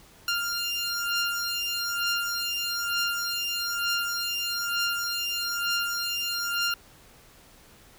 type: beating tone pair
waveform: 15% pulse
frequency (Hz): 1396.9 / 1398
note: F6 / F6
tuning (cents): 0 / +1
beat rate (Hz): 1.1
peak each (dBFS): -23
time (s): 0.28-6.74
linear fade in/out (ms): 2
effects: pink hiss -54 dBFS RMS until 7.98 s